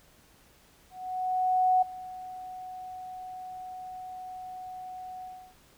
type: tone with ADSR envelope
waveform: sine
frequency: 740 Hz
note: F#5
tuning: in tune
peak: -19 dBFS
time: 0.9-5.55 s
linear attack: 920 ms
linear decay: 9 ms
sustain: -19 dB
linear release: 320 ms
effects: pink hiss -60 dBFS RMS until 5.77 s